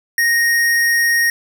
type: tone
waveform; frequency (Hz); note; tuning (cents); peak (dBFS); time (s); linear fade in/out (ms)
square; 1864.7; A#6; 0; -13; 0.18-1.3; 2
effects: none